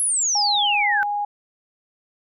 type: exponential sweep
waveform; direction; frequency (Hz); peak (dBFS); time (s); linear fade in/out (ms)
sine; down; 11150 to 1501; -18; 0-1.03; 0
type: tone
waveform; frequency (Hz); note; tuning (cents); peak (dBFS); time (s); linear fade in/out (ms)
sine; 823; G#5; -16; -21; 0.35-1.25; 5
effects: none